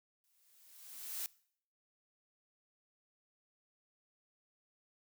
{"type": "noise with exponential growth", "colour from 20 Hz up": "blue", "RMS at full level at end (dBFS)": -38, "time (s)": [0.24, 1.26], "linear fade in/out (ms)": 0, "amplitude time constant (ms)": 220, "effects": ["noise-tail reverb RT60 0.6 s tail -22 dB re dry"]}